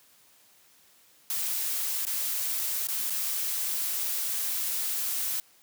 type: noise with dropouts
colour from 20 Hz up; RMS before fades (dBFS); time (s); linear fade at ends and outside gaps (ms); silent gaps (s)
blue; -30; 1.3-5.4; 1; 2.052-2.068 / 2.871-2.886 / 3.099-3.104
effects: white hiss -60 dBFS RMS until 5.62 s + high-pass 100 Hz 12 dB/octave